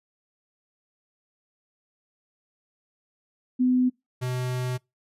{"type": "tone pair in turn", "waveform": ["sine", "square"], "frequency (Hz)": [252.3, 126.15], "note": ["B3", "B2"], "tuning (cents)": [37, 37], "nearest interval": "octave", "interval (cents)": 1200, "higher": "first", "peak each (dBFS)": [-18, -27], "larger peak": "first", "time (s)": [[3.59, 3.9], [4.21, 4.78]], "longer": "second", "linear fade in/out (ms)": 20, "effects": ["noise-tail reverb RT60 0.2 s tail -24 dB re dry", "resampled to 32000 Hz"]}